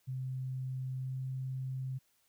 sine tone with pitch glide, 130 to 130.98 Hz, C3 to C3, -11 to +2 cents, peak -35 dBFS, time 0.07-1.99 s, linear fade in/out 20 ms, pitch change +13 cents, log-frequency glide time 0.96-1.18 s, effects white hiss -73 dBFS RMS until 2.28 s

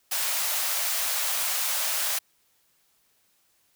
white high-pass noise, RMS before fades -27 dBFS, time 0.11-2.19 s, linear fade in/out 10 ms, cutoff 550 Hz, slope 48 dB/octave, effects white hiss -67 dBFS RMS until 3.75 s

